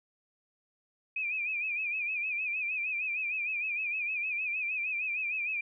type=tone with vibrato; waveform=sine; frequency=2469 Hz; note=D#7; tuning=14 cents flat; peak=-30 dBFS; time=1.16-5.61 s; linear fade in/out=5 ms; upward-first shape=sine; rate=6.5 Hz; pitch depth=89 cents each way; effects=none